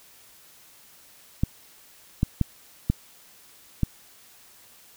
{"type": "clicks", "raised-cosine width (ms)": 5, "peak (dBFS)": -8, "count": 5, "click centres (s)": [1.435, 2.231, 2.413, 2.9, 3.833], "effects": ["white hiss -53 dBFS RMS until 4.96 s"]}